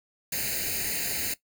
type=noise with comb filter; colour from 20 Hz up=white; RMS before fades=-30 dBFS; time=0.32-1.34 s; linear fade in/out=5 ms; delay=0.44 ms; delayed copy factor=+0.9; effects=noise-tail reverb RT60 0.1 s tail -17 dB re dry